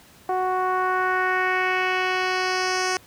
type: tone with low-pass filter sweep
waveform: 10% pulse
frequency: 370.1 Hz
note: F#4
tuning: in tune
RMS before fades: -23 dBFS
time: 0.29-2.97 s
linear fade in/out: 2 ms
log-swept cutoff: 790 to 6800 Hz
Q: 1.9
effects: pink hiss -51 dBFS RMS until 3.06 s + high-pass 60 Hz 12 dB/octave